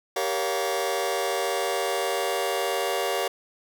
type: chord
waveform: sawtooth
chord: G half-diminished seventh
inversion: none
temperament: just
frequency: 392 / 470.4 / 564.5 / 705.6 Hz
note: G4 / Bb4 / Db5 / F5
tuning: 0 / +16 / +31 / +18 cents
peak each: -26 dBFS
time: 0.16-3.28 s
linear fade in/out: 5 ms
effects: none